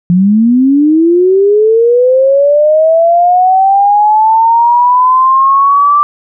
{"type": "linear sweep", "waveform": "sine", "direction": "up", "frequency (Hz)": [171.9, 1177], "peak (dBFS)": -4, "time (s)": [0.1, 6.03], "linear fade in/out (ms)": 0, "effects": []}